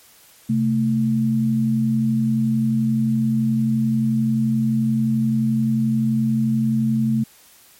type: tone pair together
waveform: sine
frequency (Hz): 130.81 / 222.3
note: C3 / A3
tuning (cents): 0 / +18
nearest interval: major sixth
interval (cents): 918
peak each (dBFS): -22 / -17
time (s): 0.49-7.24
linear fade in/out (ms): 10
effects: white hiss -50 dBFS RMS until 7.79 s + MP3 64 kbps